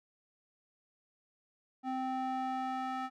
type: tone with band-pass filter sweep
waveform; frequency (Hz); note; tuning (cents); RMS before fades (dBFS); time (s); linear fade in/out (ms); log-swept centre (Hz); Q
square; 260; C4; -11; -36; 1.83-3.1; 50; 620 to 1100; 1.8
effects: none